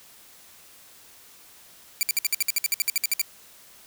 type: tone bursts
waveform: 5% pulse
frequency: 2337 Hz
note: D7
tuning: 9 cents flat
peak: -10 dBFS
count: 16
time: 2.01-3.215 s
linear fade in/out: 0 ms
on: 20 ms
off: 59 ms
effects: white hiss -51 dBFS RMS until 3.86 s